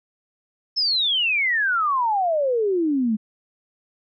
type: exponential sweep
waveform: sine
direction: down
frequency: 5330 to 207.7 Hz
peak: -18 dBFS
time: 0.76-3.17 s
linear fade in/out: 20 ms
effects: none